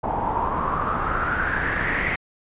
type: noise with low-pass filter sweep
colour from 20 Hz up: pink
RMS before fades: -24 dBFS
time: 0.03-2.16 s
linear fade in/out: 10 ms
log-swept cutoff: 840 to 2100 Hz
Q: 7
effects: resampled to 8000 Hz